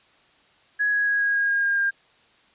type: tone with pitch steps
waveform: sine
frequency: 1672 / 1662.4 / 1652.8 / 1643.3 / 1633.8 / 1624.4 / 1615 / 1605.7 Hz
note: G#6 / G#6 / G#6 / G#6 / G#6 / G#6 / G#6 / G6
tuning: +11 / +1 / -9 / -19 / -29 / -39 / -49 / +41 cents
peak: -19 dBFS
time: 0.79-1.91 s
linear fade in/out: 20 ms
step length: 140 ms
effects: white hiss -58 dBFS RMS until 2.54 s + resampled to 8000 Hz